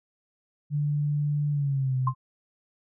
sine tone with pitch glide, 146.83 to 129.31 Hz, D3 to C3, 0 to -20 cents, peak -23 dBFS, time 0.7-2.14 s, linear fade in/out 50 ms, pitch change -220 cents, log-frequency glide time 1.51-1.96 s
sine tone with exponential decay, 1051 Hz, C6, 7 cents sharp, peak -20 dBFS, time 2.07-2.15 s, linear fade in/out 5 ms, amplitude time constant 17 ms
effects none

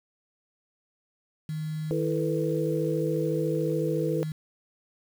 sine tone, 155.56 Hz, D#3, in tune, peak -29 dBFS, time 1.49-4.32 s, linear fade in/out 2 ms
sine chord, E suspended fourth, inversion none, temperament equal, 329.6 / 440 / 493.9 Hz, E4 / A4 / B4, 0 / 0 / 0 cents, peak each -30 dBFS, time 1.91-4.23 s, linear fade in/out 0 ms
effects 8-bit

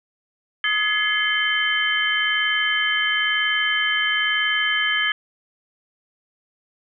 sine tone cluster, 1257 / 1692 / 2085 / 2166 / 3086 Hz, D#6 / G#6 / C7 / C#7 / G7, +17 / +32 / -7 / -41 / -28 cents, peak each -29 / -22 / -25 / -30 / -23 dBFS, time 0.64-5.12 s, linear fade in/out 2 ms, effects none

